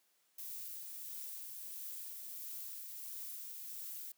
violet noise with tremolo, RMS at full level -45 dBFS, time 0.38-4.12 s, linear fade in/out 5 ms, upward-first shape triangle, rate 1.5 Hz, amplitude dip 30%, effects white hiss -75 dBFS RMS until 4.17 s + high-pass 200 Hz 12 dB/octave

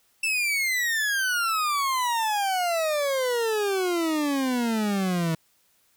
40% pulse exponential sweep, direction down, 2676 to 159.6 Hz, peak -22 dBFS, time 0.23-5.35 s, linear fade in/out 5 ms, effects white hiss -65 dBFS RMS until 5.96 s

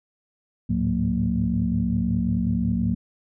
sine tone cluster, 70.4 / 103.5 / 109 / 181 / 230.4 Hz, C#2 / G#2 / A2 / F#3 / A#3, +27 / -5 / -16 / -38 / -20 cents, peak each -29 / -30 / -29 / -24 / -24 dBFS, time 0.69-2.95 s, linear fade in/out 10 ms, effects tanh soft clip ceiling -10 dBFS

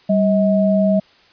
sine tone pair together, 195.07 / 636 Hz, G3 / D#5, -8 / +38 cents, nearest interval octave + minor sixth, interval 2046 cents, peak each -14 / -16 dBFS, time 0.09-1 s, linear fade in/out 10 ms, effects white hiss -51 dBFS RMS until 1.32 s + resampled to 11025 Hz

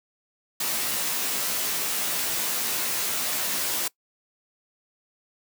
white noise with comb filter, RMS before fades -27 dBFS, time 0.6-3.88 s, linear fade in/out 5 ms, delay 15 ms, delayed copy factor -0.85, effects noise-tail reverb RT60 0.1 s tail -22 dB re dry + high-pass 150 Hz 12 dB/octave

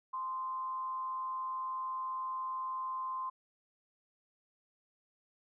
sine tone with frequency modulation, 1041 Hz, C6, 9 cents flat, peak -35 dBFS, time 0.13-3.3 s, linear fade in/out 10 ms, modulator 185 Hz, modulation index 0.22, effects none

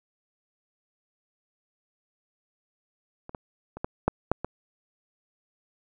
clicks, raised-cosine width 1 ms, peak -26 / -21 / -24 / -14 / -7 / -7 / -16 dBFS, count 7, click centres 3.294 / 3.348 / 3.77 / 3.845 / 4.08 / 4.316 / 4.446 s, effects none

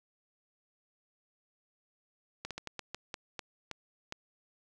slowing click train, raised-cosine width 0.2 ms, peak -21 dBFS, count 10, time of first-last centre 2.45-4.124 s, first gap 57 ms, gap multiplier 1.28, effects none

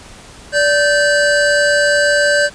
square tone pair together, 581.7 / 1553 Hz, D5 / G6, -17 / -17 cents, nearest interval octave + perfect fourth, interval 1700 cents, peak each -14 dBFS, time 0.52-2.5 s, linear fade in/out 50 ms, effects pink hiss -38 dBFS RMS until 2.54 s + resampled to 22050 Hz

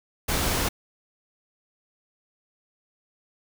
pink noise, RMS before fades -25 dBFS, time 0.28-0.69 s, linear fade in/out 10 ms, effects none

